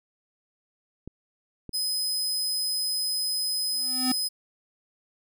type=clicks; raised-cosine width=3 ms; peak=-25 dBFS; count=2; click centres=1.076 / 1.693 s
type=tone; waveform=sawtooth; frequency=5040 Hz; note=D#8; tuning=21 cents sharp; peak=-23 dBFS; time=1.73-4.29 s; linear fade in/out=20 ms
type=tone with exponential growth; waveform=square; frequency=255.9 Hz; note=C4; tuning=38 cents flat; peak=-22 dBFS; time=3.72-4.12 s; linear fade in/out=5 ms; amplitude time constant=86 ms
effects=none